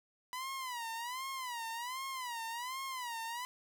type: tone with vibrato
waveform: sawtooth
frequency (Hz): 987.8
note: B5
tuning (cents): 0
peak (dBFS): -35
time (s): 0.33-3.45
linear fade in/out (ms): 0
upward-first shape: sine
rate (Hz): 1.3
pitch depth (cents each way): 150
effects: none